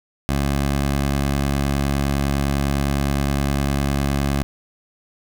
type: tone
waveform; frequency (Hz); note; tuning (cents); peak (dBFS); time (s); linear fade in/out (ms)
15% pulse; 69.8; C#2; +13; -12; 0.29-4.43; 0
effects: none